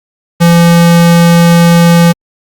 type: tone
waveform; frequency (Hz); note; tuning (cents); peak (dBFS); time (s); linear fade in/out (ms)
square; 170.2; F3; -44; -3; 0.4-2.13; 20
effects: Opus 48 kbps